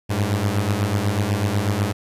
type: beating tone pair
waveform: sawtooth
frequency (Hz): 98 / 106.1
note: G2 / G#2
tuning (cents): 0 / +38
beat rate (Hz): 8.1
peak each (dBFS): -18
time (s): 0.09-1.93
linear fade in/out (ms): 20
effects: resampled to 32000 Hz + 9-bit